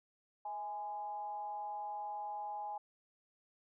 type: tone with frequency modulation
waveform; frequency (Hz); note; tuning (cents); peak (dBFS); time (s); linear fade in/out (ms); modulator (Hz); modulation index
sine; 830.6; G#5; 0; -39; 0.45-2.78; 5; 188; 0.42
effects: none